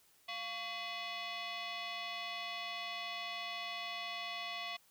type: tone with frequency modulation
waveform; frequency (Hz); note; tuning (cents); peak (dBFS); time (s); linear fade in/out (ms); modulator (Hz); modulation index
sine; 698.5; F5; 0; -39; 0.28-4.77; 10; 910; 3.9
effects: white hiss -68 dBFS RMS until 4.9 s